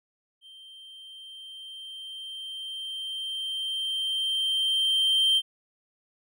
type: tone with level ramp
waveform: triangle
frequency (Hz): 3141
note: G7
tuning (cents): +3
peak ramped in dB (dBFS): -45 to -17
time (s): 0.41-5.42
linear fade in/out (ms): 50
effects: none